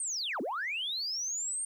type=linear two-way sweep; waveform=sine; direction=down then up; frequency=8870 to 207.7 to 8870 Hz; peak=-31 dBFS; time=0-1.65 s; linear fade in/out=2 ms; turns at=0.41 s; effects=tanh soft clip ceiling -27 dBFS + 11-bit